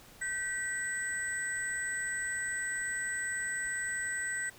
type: tone cluster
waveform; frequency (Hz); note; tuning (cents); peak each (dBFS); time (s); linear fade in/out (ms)
sine; 1546 / 1941 / 8010; G6 / B6 / B8; -24 / -31 / +23; -38 / -35 / -38; 0.21-4.5; 10
effects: pink hiss -55 dBFS RMS until 4.58 s